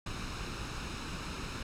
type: noise with comb filter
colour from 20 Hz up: pink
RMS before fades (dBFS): -39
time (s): 0.06-1.63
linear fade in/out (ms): 5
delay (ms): 0.76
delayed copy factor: +0.5
effects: low-pass 6000 Hz 12 dB/octave